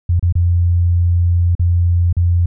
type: tone with dropouts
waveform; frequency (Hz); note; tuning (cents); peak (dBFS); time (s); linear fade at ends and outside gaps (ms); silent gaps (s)
sine; 87; F2; -6; -10; 0.09-2.46; 5; 0.196-0.226 / 0.325-0.353 / 1.552-1.594 / 2.128-2.167
effects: none